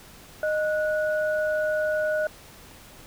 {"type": "tone pair together", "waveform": "sine", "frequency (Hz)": [616.8, 1467], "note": ["D#5", "F#6"], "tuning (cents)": [-15, -15], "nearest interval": "octave + minor third", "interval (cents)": 1500, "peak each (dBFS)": [-23, -29], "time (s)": [0.43, 2.27], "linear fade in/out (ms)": 2, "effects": ["pink hiss -48 dBFS RMS until 3.06 s"]}